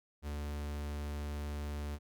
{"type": "tone", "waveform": "45% pulse", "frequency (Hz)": 73.4, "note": "D2", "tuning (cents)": 0, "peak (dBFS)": -37, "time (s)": [0.22, 1.99], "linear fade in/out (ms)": 50, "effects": []}